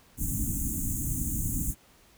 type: band-stop noise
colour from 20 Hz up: pink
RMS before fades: -30 dBFS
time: 0.17-1.75 s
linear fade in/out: 50 ms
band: 310 to 6500 Hz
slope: 96 dB/octave
effects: pink hiss -59 dBFS RMS until 2.17 s